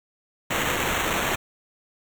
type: noise with sample-and-hold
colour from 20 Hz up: white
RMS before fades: -25 dBFS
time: 0.5-1.36 s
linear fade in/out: 10 ms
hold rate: 4900 Hz
effects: none